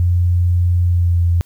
sine tone with pitch glide, 88 to 86.04 Hz, F2 to F2, +14 to -25 cents, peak -11 dBFS, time 0-1.41 s, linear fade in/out 0 ms, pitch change -39 cents, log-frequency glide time 0.84-1.23 s, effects white hiss -55 dBFS RMS until 1.45 s

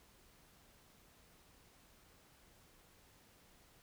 silence, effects pink hiss -66 dBFS RMS until 3.82 s

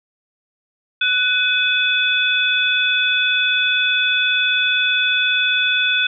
sine tone cluster, 1487 / 2539 / 3461 Hz, F#6 / D#7 / A7, +8 / +34 / -29 cents, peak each -19 dBFS, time 1.01-6.07 s, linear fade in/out 5 ms, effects none

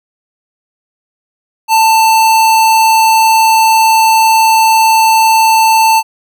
square tone, 889 Hz, A5, 18 cents sharp, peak -6 dBFS, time 1.68-6.03 s, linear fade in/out 50 ms, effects none

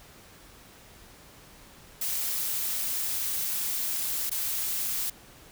blue noise with dropouts, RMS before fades -30 dBFS, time 2.01-5.1 s, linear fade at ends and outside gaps 5 ms, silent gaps 4.297-4.313 s, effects pink hiss -52 dBFS RMS until 5.51 s

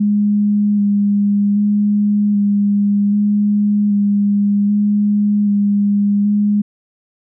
sine tone with vibrato, 204.9 Hz, G#3, 23 cents flat, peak -11 dBFS, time 0-6.62 s, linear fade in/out 10 ms, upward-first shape square, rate 0.64 Hz, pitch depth 14 cents each way, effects none

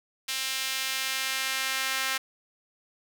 sawtooth tone with high-pass filter sweep, 264.7 Hz, C4, 20 cents sharp, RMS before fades -30 dBFS, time 0.28-2.18 s, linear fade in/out 10 ms, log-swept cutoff 2900 to 1700 Hz, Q 1.1, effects none

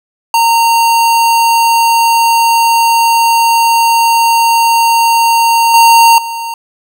square tone with level steps, 922 Hz, A#5, 19 cents flat, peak -7 / -3 / -18 dBFS, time 0.34-6.54 s, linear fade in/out 2 ms, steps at 5.74 / 6.18 s, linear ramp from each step 2 ms, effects none

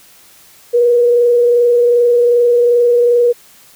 sine tone with frequency modulation, 480.5 Hz, B4, 48 cents flat, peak -7 dBFS, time 0.73-3.33 s, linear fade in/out 20 ms, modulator 22.6 Hz, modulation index 0.31, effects white hiss -44 dBFS RMS until 3.75 s

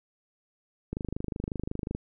click train, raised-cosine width 3 ms, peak -19 dBFS, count 27, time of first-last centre 0.93-1.95 s, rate 25.5 Hz, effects none

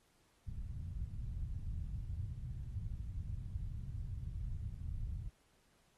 white low-pass noise, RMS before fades -42 dBFS, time 0.46-5.3 s, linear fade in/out 20 ms, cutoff 110 Hz, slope 24 dB/octave, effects pink hiss -73 dBFS RMS until 5.97 s + AAC 32 kbps

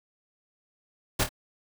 pink noise with echo, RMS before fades -24 dBFS, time 1.19-1.24 s, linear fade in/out 10 ms, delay 26 ms, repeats 2, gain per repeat -8 dB, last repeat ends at 1.292 s, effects none

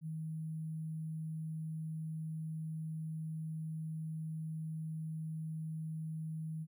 sine tone with sample-and-hold, 158.5 Hz, D#3, 32 cents sharp, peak -38 dBFS, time 0.01-6.67 s, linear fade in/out 50 ms, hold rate 11025 Hz, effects none

